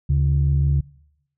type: tone pair together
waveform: sine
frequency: 74.16 / 140 Hz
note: D2 / C#3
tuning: +17 / +18 cents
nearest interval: major seventh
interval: 1101 cents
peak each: -17 dBFS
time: 0.09-0.81 s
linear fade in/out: 10 ms
effects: noise-tail reverb RT60 0.8 s tail -23 dB re dry + tanh soft clip ceiling -10 dBFS